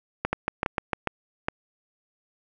two click trains, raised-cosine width 0.5 ms, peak -9 / -9 dBFS, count 4 / 5, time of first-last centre 0.25-1.485 / 0.33-0.932 s, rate 2.43 / 6.64 Hz, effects none

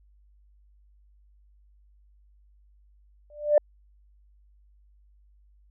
sine tone with exponential growth, 593 Hz, D5, 17 cents sharp, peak -11 dBFS, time 3.3-3.58 s, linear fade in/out 2 ms, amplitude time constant 59 ms, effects tanh soft clip ceiling -8 dBFS + added 50 Hz sine -56 dBFS peak until 5.7 s

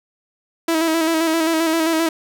sawtooth tone with vibrato, 324.7 Hz, E4, 26 cents flat, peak -12 dBFS, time 0.68-2.09 s, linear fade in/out 5 ms, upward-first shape square, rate 7.6 Hz, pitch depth 35 cents each way, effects none

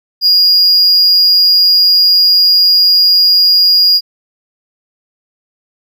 triangle tone, 4858 Hz, D#8, 42 cents flat, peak -4 dBFS, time 0.21-4.01 s, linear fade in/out 50 ms, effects none

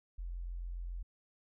sine tone, 43.59 Hz, F1, 3 cents flat, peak -38 dBFS, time 0.18-1.03 s, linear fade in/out 10 ms, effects none

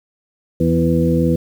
harmonic tone with a mistuned harmonic, 82.41 Hz, E2, in tune, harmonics 1 / 2 / 3 / 4 / 6, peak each -22 / -16 / -19 / -20 / -20 dBFS, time 0.6-1.36 s, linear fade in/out 5 ms, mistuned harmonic 4, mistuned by +16 cents, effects 7-bit

